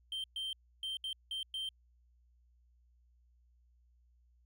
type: tone bursts at uneven times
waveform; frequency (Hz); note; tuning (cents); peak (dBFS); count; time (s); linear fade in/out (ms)
triangle; 3136; G7; 0; -35; 6; 0.12-0.24 / 0.36-0.53 / 0.83-0.97 / 1.04-1.13 / 1.31-1.43 / 1.54-1.69; 2
effects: added 60 Hz sine -65 dBFS peak until 4.45 s